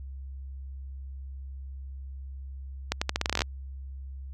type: accelerating click train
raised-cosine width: 0.2 ms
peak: -8 dBFS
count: 13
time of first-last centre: 2.92-3.419 s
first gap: 95 ms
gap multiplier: 0.83
effects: added 67 Hz sine -37 dBFS peak until 4.33 s